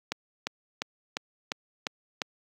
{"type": "click train", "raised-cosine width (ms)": 0.2, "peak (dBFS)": -12, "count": 7, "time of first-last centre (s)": [0.12, 2.218], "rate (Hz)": 2.86, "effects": ["high-pass 150 Hz 12 dB/octave", "9-bit"]}